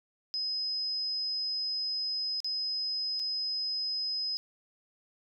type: tone with dropouts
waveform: sine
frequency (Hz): 5060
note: D#8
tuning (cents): +28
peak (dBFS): -30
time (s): 0.34-4.37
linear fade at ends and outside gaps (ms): 0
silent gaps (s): 2.403-2.445 / 3.194-3.198
effects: none